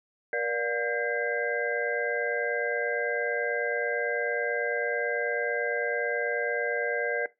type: tone cluster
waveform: sine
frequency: 475.9 / 585 / 713 / 1595 / 2044 Hz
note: A#4 / D5 / F5 / G6 / C7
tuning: +36 / -7 / +36 / +30 / -41 cents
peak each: -31 / -32 / -38 / -31 / -34 dBFS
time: 0.33-7.26 s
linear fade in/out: 2 ms
effects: noise-tail reverb RT60 0.2 s tail -18 dB re dry